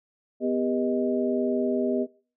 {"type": "tone cluster", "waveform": "sine", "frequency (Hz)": [249.2, 398.4, 479.9, 624], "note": ["B3", "G4", "B4", "D#5"], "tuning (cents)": [16, 28, -50, 5], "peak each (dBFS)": [-26, -27, -35, -29], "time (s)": [0.4, 2.07], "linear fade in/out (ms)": 50, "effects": ["noise-tail reverb RT60 0.4 s tail -21 dB re dry"]}